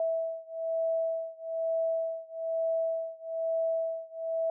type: beating tone pair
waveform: sine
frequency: 654 / 655.1 Hz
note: E5 / E5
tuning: -14 / -11 cents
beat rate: 1.1 Hz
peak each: -31 / -32 dBFS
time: 0-4.5 s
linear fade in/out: 2 ms
effects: none